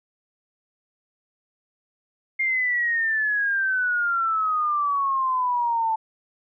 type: exponential sweep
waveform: sine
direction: down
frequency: 2128 to 880 Hz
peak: -20 dBFS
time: 2.39-5.96 s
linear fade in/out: 10 ms
effects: none